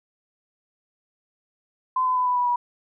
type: tone with pitch steps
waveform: sine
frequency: 1025 / 1013.8 / 1002.7 / 991.8 / 981 / 970.3 Hz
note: C6 / B5 / B5 / B5 / B5 / B5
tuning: -36 / +45 / +26 / +7 / -12 / -31 cents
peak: -19 dBFS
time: 1.96-2.56 s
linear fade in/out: 5 ms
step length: 100 ms
effects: none